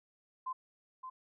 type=tone with echo; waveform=sine; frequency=1033 Hz; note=C6; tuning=22 cents flat; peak=-35 dBFS; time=0.46-0.53 s; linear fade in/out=10 ms; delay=570 ms; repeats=1; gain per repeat=-7 dB; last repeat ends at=1.1 s; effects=none